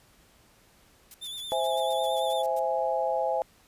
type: noise bursts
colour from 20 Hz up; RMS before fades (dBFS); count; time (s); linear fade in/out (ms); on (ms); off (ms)
blue; -45; 12; 1.11-2.594; 2; 32; 100
type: tone with vibrato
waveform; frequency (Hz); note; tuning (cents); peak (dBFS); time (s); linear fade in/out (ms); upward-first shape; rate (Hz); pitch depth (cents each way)
45% pulse; 3520; A7; 0; -35; 1.21-2.43; 20; sine; 9; 45
type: chord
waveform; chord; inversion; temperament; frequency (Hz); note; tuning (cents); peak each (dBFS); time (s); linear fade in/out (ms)
sine; C augmented; none; equal; 523.3 / 659.3 / 830.6; C5 / E5 / G#5; 0 / 0 / 0; -29; 1.52-3.42; 0
effects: pink hiss -60 dBFS RMS until 3.67 s + resampled to 32000 Hz